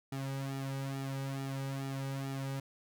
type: tone with flanger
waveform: sawtooth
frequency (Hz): 135.9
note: C#3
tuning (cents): -34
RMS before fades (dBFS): -38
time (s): 0.12-2.6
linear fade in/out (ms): 5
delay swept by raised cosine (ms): 1.9 to 2.9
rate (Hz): 2.3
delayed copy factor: -0.8
effects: none